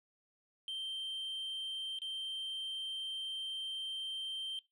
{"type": "tone with dropouts", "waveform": "sine", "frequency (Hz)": 3136, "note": "G7", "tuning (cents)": 0, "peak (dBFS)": -35, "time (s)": [0.68, 4.59], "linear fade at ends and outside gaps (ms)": 1, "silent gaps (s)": [1.988, 2.018], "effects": ["noise-tail reverb RT60 0.2 s tail -21 dB re dry", "tanh soft clip ceiling -37 dBFS"]}